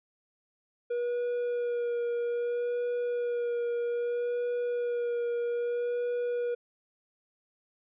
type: tone with vibrato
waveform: triangle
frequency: 480 Hz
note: B4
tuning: 49 cents flat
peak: -26 dBFS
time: 0.9-6.55 s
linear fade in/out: 10 ms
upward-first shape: sine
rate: 0.62 Hz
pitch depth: 17 cents each way
effects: resampled to 8000 Hz